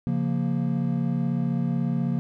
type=chord; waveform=triangle; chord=Bb minor; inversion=first; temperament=equal; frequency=138.59 / 174.61 / 233.1 Hz; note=Db3 / F3 / Bb3; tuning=0 / 0 / 0 cents; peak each=-25 dBFS; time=0.07-2.19 s; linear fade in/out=0 ms; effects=none